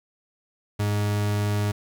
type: tone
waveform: 40% pulse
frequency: 103.5 Hz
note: G#2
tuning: 5 cents flat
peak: -21 dBFS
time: 0.79-1.72 s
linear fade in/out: 10 ms
effects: 9-bit